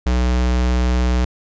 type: tone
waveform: square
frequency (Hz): 61.74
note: B1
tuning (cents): 0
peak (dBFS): -15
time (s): 0.06-1.25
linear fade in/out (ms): 5
effects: resampled to 16000 Hz